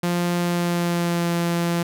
sawtooth tone with pitch glide, 174.61 to 171.12 Hz, F3 to F3, 0 to -35 cents, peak -16 dBFS, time 0.03-1.83 s, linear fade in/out 5 ms, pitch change -35 cents, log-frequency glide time 0.38-1.32 s, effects none

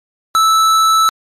sine tone with tanh clipping, 1313 Hz, E6, 7 cents flat, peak -10 dBFS, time 0.35-1.09 s, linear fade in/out 0 ms, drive 18 dB, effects MP3 64 kbps

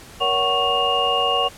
sine tone cluster, 471.3 / 564 / 747 / 1105 / 2831 Hz, A#4 / C#5 / F#5 / C#6 / F7, +19 / +30 / +16 / -6 / +23 cents, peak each -26 / -26 / -23 / -23 / -21 dBFS, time 0.2-1.49 s, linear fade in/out 20 ms, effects pink hiss -42 dBFS RMS until 1.57 s + low-pass 12000 Hz 12 dB/octave

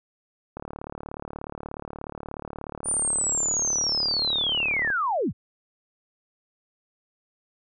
click train, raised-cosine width 1 ms, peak -21 dBFS, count 160, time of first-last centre 0.57-4.902 s, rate 36.7 Hz
sine linear sweep, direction down, 9397 to 48.62 Hz, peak -22 dBFS, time 2.84-5.33 s, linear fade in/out 50 ms
effects none

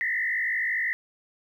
sine tone with frequency modulation, 1923 Hz, B6, 47 cents flat, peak -24 dBFS, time 0.01-0.93 s, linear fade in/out 0 ms, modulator 52.7 Hz, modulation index 2.4, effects 10-bit

